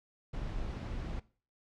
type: noise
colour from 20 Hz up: brown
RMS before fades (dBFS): -38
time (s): 0.33-1.2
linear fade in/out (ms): 10
effects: noise-tail reverb RT60 0.4 s tail -19 dB re dry + low-pass 5000 Hz 12 dB/octave